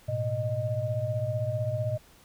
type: tone cluster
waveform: sine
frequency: 107.7 / 123.3 / 617 Hz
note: A2 / B2 / D#5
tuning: -37 / -2 / -15 cents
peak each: -31 dBFS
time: 0.08-1.98 s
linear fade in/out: 10 ms
effects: pink hiss -57 dBFS RMS until 2.24 s